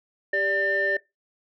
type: tone cluster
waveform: sine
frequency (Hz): 395.3 / 583 / 1796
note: G4 / D5 / A6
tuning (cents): +15 / -13 / +35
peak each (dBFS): -29 / -26 / -22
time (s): 0.33-0.97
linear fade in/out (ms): 5
effects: noise-tail reverb RT60 0.2 s tail -21 dB re dry + tanh soft clip ceiling -15 dBFS